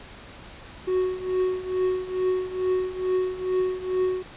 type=tone with tremolo; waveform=triangle; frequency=370 Hz; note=F#4; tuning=in tune; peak=-17 dBFS; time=0.87-4.23 s; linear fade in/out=10 ms; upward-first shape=triangle; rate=2.3 Hz; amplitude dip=85%; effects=pink hiss -44 dBFS RMS until 4.36 s + resampled to 8000 Hz